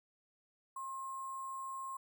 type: tone with sample-and-hold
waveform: sine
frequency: 1067 Hz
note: C6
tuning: 34 cents sharp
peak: -40 dBFS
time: 0.76-1.97 s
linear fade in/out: 5 ms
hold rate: 8820 Hz
effects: none